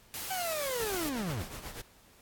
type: noise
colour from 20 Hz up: white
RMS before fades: -39 dBFS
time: 0.14-1.09 s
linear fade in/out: 0 ms
type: linear sweep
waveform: 40% pulse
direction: down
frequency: 776 to 75.6 Hz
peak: -32 dBFS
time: 0.3-1.43 s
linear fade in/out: 10 ms
type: noise with tremolo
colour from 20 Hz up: pink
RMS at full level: -41 dBFS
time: 0.79-1.82 s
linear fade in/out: 10 ms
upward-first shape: triangle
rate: 8.2 Hz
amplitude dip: 70%
effects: pink hiss -60 dBFS RMS until 2.21 s + AAC 64 kbps